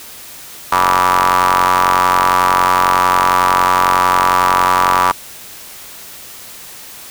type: ring-modulated tone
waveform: sawtooth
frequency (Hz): 91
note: F#2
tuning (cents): -28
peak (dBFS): -3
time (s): 0.72-5.12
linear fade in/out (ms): 5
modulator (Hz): 1070
effects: white hiss -34 dBFS RMS until 7.1 s